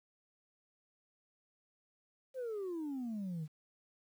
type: exponential sweep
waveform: sine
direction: down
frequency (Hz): 537 to 148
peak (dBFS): -35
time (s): 2.34-3.48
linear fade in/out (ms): 50
effects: tanh soft clip ceiling -36 dBFS + 11-bit